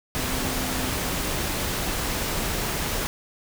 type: tone in noise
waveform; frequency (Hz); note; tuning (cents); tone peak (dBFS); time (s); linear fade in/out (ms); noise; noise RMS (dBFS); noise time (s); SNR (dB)
sine; 256.1; C4; -37; -32; 0.17-0.93; 0; pink; -27; 0.15-3.07; -8
effects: none